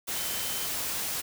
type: tone in noise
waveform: sine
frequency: 3071 Hz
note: G7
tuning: 36 cents flat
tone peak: -41 dBFS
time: 0.15-0.68 s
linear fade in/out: 20 ms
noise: white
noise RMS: -32 dBFS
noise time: 0.07-1.22 s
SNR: -12 dB
effects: none